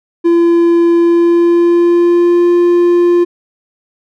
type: tone with pitch glide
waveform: triangle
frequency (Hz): 340.3 to 348.9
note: F4 to F4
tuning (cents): -45 to -2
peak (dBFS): -4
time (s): 0.24-3.25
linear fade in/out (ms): 20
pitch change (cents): +43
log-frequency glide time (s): 0.97-2.5
effects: none